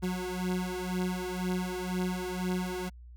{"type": "beating tone pair", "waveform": "30% pulse", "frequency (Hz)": [181.4, 183.4], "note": ["F#3", "F#3"], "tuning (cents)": [-34, -15], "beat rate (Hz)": 2, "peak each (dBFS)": -31, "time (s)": [0.02, 2.9], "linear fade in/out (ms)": 20, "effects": ["added 60 Hz sine -46 dBFS peak until 3.16 s"]}